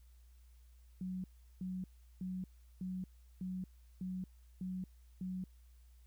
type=tone bursts; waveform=sine; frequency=185 Hz; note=F#3; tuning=in tune; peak=-38 dBFS; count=8; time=1.01-5.44 s; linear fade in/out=2 ms; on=230 ms; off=370 ms; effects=added 60 Hz sine -58 dBFS peak until 6.06 s + white hiss -75 dBFS RMS until 6.06 s